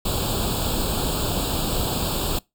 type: noise with comb filter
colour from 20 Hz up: pink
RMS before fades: -24 dBFS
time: 0.05-2.39 s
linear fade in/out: 5 ms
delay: 0.25 ms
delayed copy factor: +1
effects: noise-tail reverb RT60 0.2 s tail -23 dB re dry